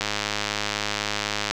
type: click train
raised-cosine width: 0.2 ms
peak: -7 dBFS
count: 157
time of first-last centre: 0.01-1.51 s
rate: 104 Hz
effects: none